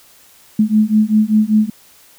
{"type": "beating tone pair", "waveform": "sine", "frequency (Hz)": [212.2, 217.3], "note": ["G#3", "A3"], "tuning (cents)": [38, -21], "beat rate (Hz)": 5.1, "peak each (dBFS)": -13, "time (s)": [0.59, 1.7], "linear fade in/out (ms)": 5, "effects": ["white hiss -47 dBFS RMS until 2.18 s"]}